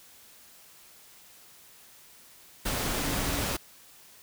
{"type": "tone in noise", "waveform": "sine", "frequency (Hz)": 284.1, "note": "C#4", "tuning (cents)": 43, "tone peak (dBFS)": -37, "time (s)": [2.98, 3.42], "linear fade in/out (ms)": 10, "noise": "pink", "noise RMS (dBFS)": -30, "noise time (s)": [2.65, 3.57], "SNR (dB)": -10, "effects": ["white hiss -54 dBFS RMS until 4.22 s"]}